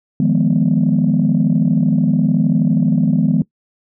sine chord, F half-diminished seventh, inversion third, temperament equal, 155.56 / 174.61 / 207.7 / 246.9 Hz, Eb3 / F3 / Ab3 / Cb4, 0 / 0 / 0 / 0 cents, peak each -16 dBFS, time 0.2-3.42 s, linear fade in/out 2 ms, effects noise-tail reverb RT60 0.1 s tail -21 dB re dry + tanh soft clip ceiling -5 dBFS

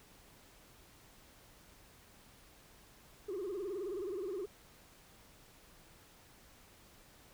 sine tone with vibrato, 382.1 Hz, G4, 44 cents flat, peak -35 dBFS, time 3.28-4.46 s, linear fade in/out 10 ms, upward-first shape sine, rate 19 Hz, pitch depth 160 cents each way, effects tanh soft clip ceiling -35 dBFS + pink hiss -61 dBFS RMS until 7.33 s

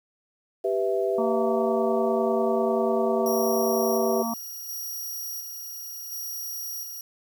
sine chord, E minor, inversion first, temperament equal, 392 / 493.9 / 659.3 Hz, G4 / B4 / E5, 0 / 0 / 0 cents, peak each -25 / -28 / -27 dBFS, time 0.64-4.23 s, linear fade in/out 10 ms
harmonic tone, 229.8 Hz, A#3, 25 cents flat, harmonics 1 / 3 / 4 / 5, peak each -28 / -33 / -34 / -35 dBFS, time 1.18-4.34 s, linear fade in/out 5 ms
10% pulse tone with tremolo, 5690 Hz, F8, 31 cents sharp, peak -26 dBFS, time 3.26-7.01 s, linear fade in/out 2 ms, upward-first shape square, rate 0.7 Hz, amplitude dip 35%
effects 9-bit

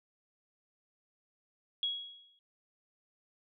sine tone with exponential decay, 3322 Hz, G#7, in tune, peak -28 dBFS, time 1.83-2.39 s, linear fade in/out 1 ms, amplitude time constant 120 ms, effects none

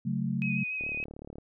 sine chord, F# minor, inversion second, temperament equal, 138.59 / 185 / 220 Hz, C#3 / F#3 / A3, 0 / 0 / 0 cents, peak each -32 dBFS, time 0.05-0.64 s, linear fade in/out 10 ms
sine tone with vibrato, 2517 Hz, D#7, 19 cents sharp, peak -31 dBFS, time 0.42-1.04 s, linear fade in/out 0 ms, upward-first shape sine, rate 7 Hz, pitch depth 26 cents each way
click train, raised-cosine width 2 ms, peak -30 dBFS, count 22, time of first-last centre 0.81-1.384 s, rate 36.6 Hz
effects none

